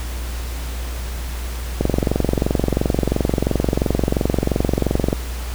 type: click train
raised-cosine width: 2 ms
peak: -3 dBFS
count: 77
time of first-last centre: 1.81-5.129 s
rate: 22.9 Hz
effects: added 60 Hz sine -24 dBFS peak until 5.54 s + pink hiss -34 dBFS RMS until 5.54 s